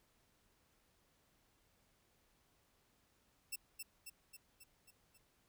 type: tone with echo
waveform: 5% pulse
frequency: 2671 Hz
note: E7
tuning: 22 cents sharp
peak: -31 dBFS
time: 3.52-3.56 s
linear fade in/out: 10 ms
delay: 270 ms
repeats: 6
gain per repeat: -4 dB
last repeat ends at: 5.18 s
effects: pink hiss -75 dBFS RMS until 5.48 s